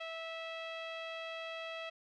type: tone with low-pass filter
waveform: sawtooth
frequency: 654 Hz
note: E5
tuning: 14 cents flat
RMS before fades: -43 dBFS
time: 0-1.9 s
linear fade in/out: 10 ms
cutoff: 3000 Hz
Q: 3.4
effects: none